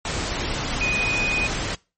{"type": "tone in noise", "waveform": "sine", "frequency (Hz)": 2489, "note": "D#7", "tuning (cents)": 0, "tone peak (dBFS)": -21, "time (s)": [0.81, 1.47], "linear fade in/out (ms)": 2, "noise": "pink", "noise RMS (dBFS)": -26, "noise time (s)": [0.05, 1.75], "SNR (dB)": 2, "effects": ["noise-tail reverb RT60 0.3 s tail -24 dB re dry", "MP3 32 kbps"]}